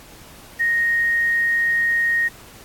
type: tone with quantisation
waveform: sine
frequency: 1864.7 Hz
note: A#6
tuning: in tune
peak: -16 dBFS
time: 0.59-2.29 s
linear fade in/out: 20 ms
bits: 7
effects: pink hiss -44 dBFS RMS until 2.64 s + AAC 64 kbps